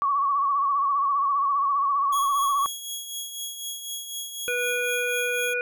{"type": "tone with vibrato", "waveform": "sine", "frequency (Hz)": 1121, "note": "C#6", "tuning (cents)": 19, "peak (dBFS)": -20, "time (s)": [0.02, 2.66], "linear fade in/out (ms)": 0, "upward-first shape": "triangle", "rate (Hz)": 15, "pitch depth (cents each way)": 72}
{"type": "tone with tremolo", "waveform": "15% pulse", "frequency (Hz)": 3322, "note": "G#7", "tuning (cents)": 0, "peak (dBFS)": -22, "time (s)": [2.12, 5.54], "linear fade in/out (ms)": 10, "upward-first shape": "triangle", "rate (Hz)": 4, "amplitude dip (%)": 60}
{"type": "harmonic tone", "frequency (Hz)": 488.8, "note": "B4", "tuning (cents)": -18, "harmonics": [1, 3, 5], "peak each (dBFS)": [-28, -28, -28], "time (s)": [4.48, 5.61], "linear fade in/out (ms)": 0}
{"effects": []}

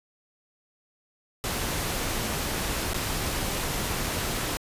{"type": "noise with dropouts", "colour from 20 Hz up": "pink", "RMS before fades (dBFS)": -29, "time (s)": [1.44, 4.57], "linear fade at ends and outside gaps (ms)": 0, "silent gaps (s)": [2.934, 2.944], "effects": ["resampled to 32000 Hz"]}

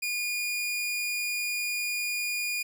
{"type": "tone", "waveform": "sawtooth", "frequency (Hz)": 2435, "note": "D#7", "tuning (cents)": -38, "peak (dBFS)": -25, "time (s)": [0.02, 2.63], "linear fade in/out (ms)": 10, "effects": []}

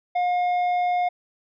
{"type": "tone with tanh clipping", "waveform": "triangle", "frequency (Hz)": 715, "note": "F5", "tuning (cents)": 41, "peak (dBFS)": -21, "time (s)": [0.15, 1.09], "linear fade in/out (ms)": 10, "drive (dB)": 11, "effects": []}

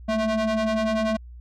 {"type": "ring-modulated tone", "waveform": "square", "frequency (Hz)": 216.9, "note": "A3", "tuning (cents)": -25, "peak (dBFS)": -19, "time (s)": [0.08, 1.17], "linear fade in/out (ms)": 10, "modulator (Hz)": 439, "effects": ["added 60 Hz sine -39 dBFS peak until 1.4 s", "low-pass 5000 Hz 12 dB/octave"]}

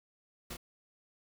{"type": "noise with echo", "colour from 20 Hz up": "pink", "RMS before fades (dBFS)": -41, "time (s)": [0.5, 0.54], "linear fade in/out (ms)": 10, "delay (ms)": 30, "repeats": 1, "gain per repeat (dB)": -3, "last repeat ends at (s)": 0.57, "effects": []}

